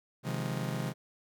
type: chord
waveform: 40% pulse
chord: F minor seventh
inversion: second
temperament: just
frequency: 130.96 / 157.15 / 174.61 / 209.5 Hz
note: C3 / Eb3 / F3 / Ab3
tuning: +2 / +18 / 0 / +15 cents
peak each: -35 / -37 / -39 / -39 dBFS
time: 0.23-0.94 s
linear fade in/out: 50 ms
effects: none